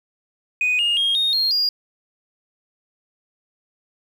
sine tone with pitch steps, 2489 / 2843 / 3247 / 3708 / 4235 / 4836 Hz, D#7 / F7 / G#7 / A#7 / C8 / D8, 0 / +30 / -40 / -10 / +20 / +50 cents, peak -15 dBFS, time 0.61-1.69 s, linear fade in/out 2 ms, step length 180 ms, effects tanh soft clip ceiling -14 dBFS + 8-bit

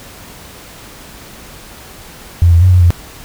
sine tone with pitch steps, 86.2 / 84.6 / 92.2 / 90.4 / 86.8 Hz, F2 / E2 / F#2 / F#2 / F2, -22 / +45 / -6 / -40 / -10 cents, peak -4 dBFS, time 2.42-2.905 s, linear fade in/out 0 ms, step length 97 ms, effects pink hiss -35 dBFS RMS until 3.24 s

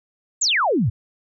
sine exponential sweep, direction down, 7902 to 92.5 Hz, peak -16 dBFS, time 0.41-0.9 s, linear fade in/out 10 ms, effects none

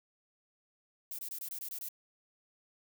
violet noise bursts, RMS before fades -41 dBFS, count 8, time 1.11-1.887 s, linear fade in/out 2 ms, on 77 ms, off 23 ms, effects none

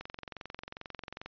click train, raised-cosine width 0.3 ms, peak -25 dBFS, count 29, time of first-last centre 0.01-1.26 s, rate 22.4 Hz, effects resampled to 11025 Hz

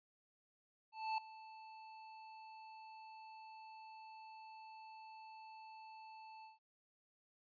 square tone with ADSR envelope, 880 Hz, A5, in tune, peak -36 dBFS, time 0.92-6.59 s, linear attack 260 ms, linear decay 3 ms, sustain -18 dB, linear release 150 ms, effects resampled to 11025 Hz

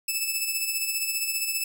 10% pulse tone with tremolo, 2623 Hz, E7, 9 cents flat, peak -15 dBFS, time 0.08-1.64 s, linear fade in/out 5 ms, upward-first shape sine, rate 15 Hz, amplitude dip 50%, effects none

